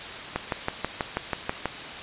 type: click train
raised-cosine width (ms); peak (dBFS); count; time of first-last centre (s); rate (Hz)
0.5; -10; 9; 0.36-1.657; 6.17
effects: white hiss -36 dBFS RMS until 2.02 s + resampled to 8000 Hz